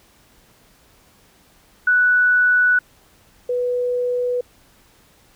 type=tone pair in turn; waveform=sine; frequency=1480 / 492.6 Hz; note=F#6 / B4; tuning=0 / -5 cents; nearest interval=octave + perfect fifth; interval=1905 cents; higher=first; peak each=-12 / -18 dBFS; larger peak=first; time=1.87-2.79 / 3.49-4.41 s; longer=neither; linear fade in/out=5 ms; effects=pink hiss -54 dBFS RMS until 5.35 s